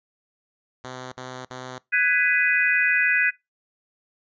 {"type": "tone bursts", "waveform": "5% pulse", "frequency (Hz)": 127.9, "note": "C3", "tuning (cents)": -39, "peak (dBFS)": -23, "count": 3, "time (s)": [0.84, 1.784], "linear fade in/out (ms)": 5, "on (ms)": 280, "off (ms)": 52}
{"type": "chord", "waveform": "sine", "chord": "G# minor seventh", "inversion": "third", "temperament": "just", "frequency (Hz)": [1495.1, 1661.2, 1993.5, 2492], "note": ["F#6", "G#6", "B6", "D#7"], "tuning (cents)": [18, 0, 16, 2], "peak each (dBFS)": -23, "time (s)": [1.92, 3.31], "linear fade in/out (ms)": 20}
{"effects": ["noise-tail reverb RT60 0.2 s tail -22 dB re dry", "resampled to 16000 Hz"]}